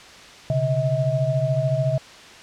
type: tone cluster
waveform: sine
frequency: 128.4 / 142.2 / 639 Hz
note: C3 / C#3 / D#5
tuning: -32 / +45 / +46 cents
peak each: -23 dBFS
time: 0.5-1.98 s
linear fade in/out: 2 ms
effects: white hiss -43 dBFS RMS until 2.42 s + low-pass 5000 Hz 12 dB/octave